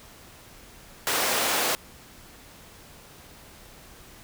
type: high-pass noise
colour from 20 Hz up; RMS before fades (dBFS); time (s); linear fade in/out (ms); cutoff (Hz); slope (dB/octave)
pink; -25; 1.07-1.75; 0; 420; 12
effects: pink hiss -49 dBFS RMS until 4.23 s